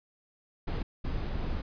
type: noise bursts at uneven times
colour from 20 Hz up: brown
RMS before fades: -32 dBFS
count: 2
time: 0.67-0.83 / 1.04-1.62 s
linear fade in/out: 10 ms
effects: resampled to 11025 Hz